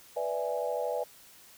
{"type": "chord", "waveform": "sine", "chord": "E dominant seventh", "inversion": "second", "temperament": "equal", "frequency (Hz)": [493.9, 587.3, 659.3, 830.6], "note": ["B4", "D5", "E5", "G#5"], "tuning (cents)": [0, 0, 0, 0], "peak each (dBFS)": [-33, -34, -36, -37], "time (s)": [0.16, 1.04], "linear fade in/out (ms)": 10, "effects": ["white hiss -55 dBFS RMS until 1.57 s"]}